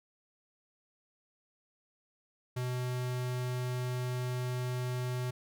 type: tone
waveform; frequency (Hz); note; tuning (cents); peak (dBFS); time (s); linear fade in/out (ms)
square; 125.3; B2; +25; -33; 2.56-5.31; 10
effects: none